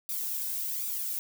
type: noise with flanger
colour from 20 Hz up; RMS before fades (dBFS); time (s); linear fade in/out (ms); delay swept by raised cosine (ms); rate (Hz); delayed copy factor
violet; -33; 0.09-1.19; 0; 0.83 to 1.93; 1.3; +0.7
effects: none